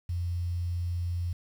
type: tone with quantisation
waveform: sine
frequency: 87.31 Hz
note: F2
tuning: in tune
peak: -28 dBFS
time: 0.09-1.33 s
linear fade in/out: 5 ms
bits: 9
effects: none